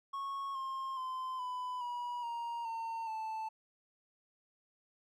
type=tone with pitch steps; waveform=triangle; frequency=1100 / 1065.6 / 1032.3 / 1000 / 968.7 / 938.4 / 909.1 / 880.7 Hz; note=C#6 / C6 / C6 / B5 / B5 / A#5 / A#5 / A5; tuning=-14 / +31 / -24 / +21 / -34 / +11 / -44 / +1 cents; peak=-35 dBFS; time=0.13-3.49 s; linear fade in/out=10 ms; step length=420 ms; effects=none